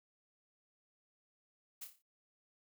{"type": "noise with echo", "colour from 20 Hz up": "blue", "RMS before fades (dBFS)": -45, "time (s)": [1.81, 1.85], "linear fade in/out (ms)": 10, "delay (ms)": 29, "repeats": 6, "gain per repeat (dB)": -6, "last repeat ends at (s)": 2.024, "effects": ["noise-tail reverb RT60 0.1 s tail -19 dB re dry"]}